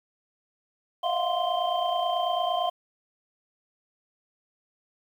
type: tone cluster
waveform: sine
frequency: 636 / 695 / 724 / 1044 / 3136 Hz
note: D#5 / F5 / F#5 / C6 / G7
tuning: +38 / -9 / -38 / -4 / 0 cents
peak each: -33 / -27 / -29 / -31 / -34 dBFS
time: 1.03-2.7 s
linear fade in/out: 10 ms
effects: tanh soft clip ceiling -13 dBFS + 9-bit